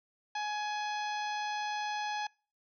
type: harmonic tone with a mistuned harmonic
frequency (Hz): 839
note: G#5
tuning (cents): +17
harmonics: 1 / 2 / 3 / 4 / 5 / 6 / 7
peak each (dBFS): -34 / -40 / -44 / -46 / -48 / -50 / -51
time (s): 0.35-2.27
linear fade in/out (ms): 5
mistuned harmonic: 7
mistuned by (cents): +50
effects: noise-tail reverb RT60 0.4 s tail -26 dB re dry